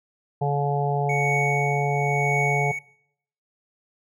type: harmonic tone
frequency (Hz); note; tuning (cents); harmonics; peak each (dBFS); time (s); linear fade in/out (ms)
142.8; D3; -48; 1 / 3 / 4 / 5 / 6; -23 / -28 / -35 / -27 / -30; 0.41-2.72; 10
type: tone with tremolo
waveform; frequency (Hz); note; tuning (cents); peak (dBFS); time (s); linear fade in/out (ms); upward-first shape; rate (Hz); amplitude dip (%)
triangle; 2228; C#7; +8; -21; 1.09-2.79; 5; triangle; 0.95; 70
effects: noise-tail reverb RT60 0.7 s tail -23 dB re dry